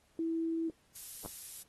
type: tone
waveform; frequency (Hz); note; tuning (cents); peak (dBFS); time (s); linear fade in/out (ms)
sine; 328; E4; -9; -31; 0.19-0.7; 2
type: noise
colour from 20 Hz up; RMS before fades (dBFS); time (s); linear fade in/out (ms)
violet; -42; 0.95-1.63; 10
type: clicks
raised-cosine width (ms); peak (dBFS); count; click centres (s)
1; -31; 2; 1.25 / 1.26
effects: pink hiss -70 dBFS RMS until 1.68 s + AAC 32 kbps